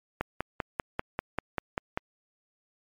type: click train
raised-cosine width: 0.5 ms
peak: -13 dBFS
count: 10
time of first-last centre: 0.21-1.975 s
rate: 5.1 Hz
effects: MP3 64 kbps